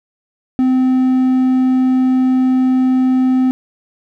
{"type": "tone", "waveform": "triangle", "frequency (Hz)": 257.6, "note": "C4", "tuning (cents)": -27, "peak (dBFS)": -8, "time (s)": [0.59, 3.51], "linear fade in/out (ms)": 0, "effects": []}